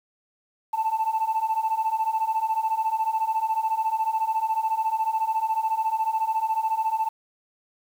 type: beating tone pair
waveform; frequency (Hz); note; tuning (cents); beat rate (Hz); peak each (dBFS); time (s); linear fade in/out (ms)
sine; 875 / 889; A5 / A5; -10 / +18; 14; -25 / -23; 0.73-7.09; 10
effects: tanh soft clip ceiling -17 dBFS + 8-bit